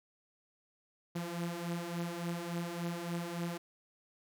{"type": "beating tone pair", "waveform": "sawtooth", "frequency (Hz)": [169.2, 172.7], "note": ["E3", "F3"], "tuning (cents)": [45, -19], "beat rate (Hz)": 3.5, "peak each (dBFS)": [-37, -34], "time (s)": [1.15, 3.58], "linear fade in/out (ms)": 10, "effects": []}